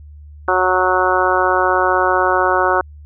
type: harmonic tone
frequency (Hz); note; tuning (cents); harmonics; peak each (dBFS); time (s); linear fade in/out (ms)
184.2; F#3; -7; 2 / 3 / 4 / 5 / 6 / 7 / 8; -20 / -20 / -20 / -20 / -20 / -20 / -20; 0.48-2.81; 2
effects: added 74 Hz sine -35 dBFS peak until 3.05 s